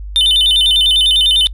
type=tone with vibrato; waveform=triangle; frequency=3303 Hz; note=G#7; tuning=10 cents flat; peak=-7 dBFS; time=0.16-1.47 s; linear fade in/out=0 ms; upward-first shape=square; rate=10 Hz; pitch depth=150 cents each way; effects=noise-tail reverb RT60 0.1 s tail -26 dB re dry + added 50 Hz sine -24 dBFS peak until 1.53 s